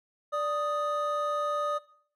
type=tone pair together; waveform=triangle; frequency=587.3 / 1244.4 Hz; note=D5 / D#6; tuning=0 / 0 cents; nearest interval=octave + minor second; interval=1300 cents; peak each=-28 dBFS; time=0.32-1.79 s; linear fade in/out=20 ms; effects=noise-tail reverb RT60 0.6 s tail -19 dB re dry